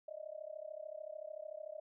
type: tone with amplitude modulation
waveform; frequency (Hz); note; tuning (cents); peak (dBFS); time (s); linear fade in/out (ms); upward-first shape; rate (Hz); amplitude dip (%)
sine; 618; D#5; -12; -40; 0.08-1.8; 5; sine; 33.5; 95
effects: none